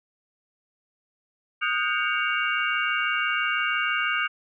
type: tone cluster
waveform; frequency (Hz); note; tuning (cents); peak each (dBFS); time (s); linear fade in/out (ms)
sine; 1240 / 1453 / 1579 / 2245 / 2785; D#6 / F#6 / G6 / C#7 / F7; -6 / -32 / +12 / +21 / -5; -29; 1.61-4.28; 20
effects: none